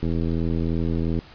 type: click train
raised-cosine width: 3 ms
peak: -13 dBFS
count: 97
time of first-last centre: 0.03-1.189 s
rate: 82.8 Hz
effects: pink hiss -47 dBFS RMS until 1.34 s + resampled to 11025 Hz